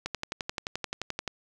click train, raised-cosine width 0.2 ms, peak -14 dBFS, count 15, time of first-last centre 0.06-1.277 s, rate 11.5 Hz, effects none

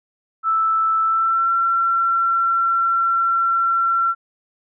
sine tone with pitch glide, 1318.5 to 1357.1 Hz, E6 to E6, 0 to +50 cents, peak -15 dBFS, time 0.43-4.15 s, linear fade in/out 50 ms, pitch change +50 cents, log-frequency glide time 1.03-1.5 s, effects none

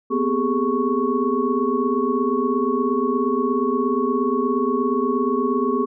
sine tone cluster, 238.1 / 255.1 / 398.8 / 427.2 / 1108 Hz, A#3 / C4 / G4 / G#4 / C#6, +37 / -44 / +30 / +49 / -1 cents, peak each -26 / -23 / -23 / -25 / -25 dBFS, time 0.1-5.86 s, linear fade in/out 20 ms, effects none

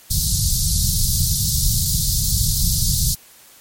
pink band-stop noise, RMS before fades -18 dBFS, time 0.1-3.15 s, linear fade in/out 10 ms, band 170 to 4100 Hz, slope 48 dB/octave, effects white hiss -47 dBFS RMS until 3.6 s + MP3 64 kbps

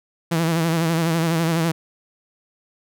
sawtooth tone with vibrato, 164.81 Hz, E3, in tune, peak -14 dBFS, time 0.31-1.72 s, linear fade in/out 10 ms, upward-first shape sine, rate 12 Hz, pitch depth 57 cents each way, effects none

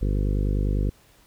harmonic tone, 50 Hz, G1, 35 cents sharp, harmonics 1 / 2 / 3 / 4 / 5 / 6 / 7 / 8 / 9 / 10, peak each -22 / -28 / -32 / -34 / -36 / -38 / -39 / -40 / -41 / -42 dBFS, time 0.01-0.9 s, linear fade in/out 10 ms, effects pink hiss -57 dBFS RMS until 1.26 s

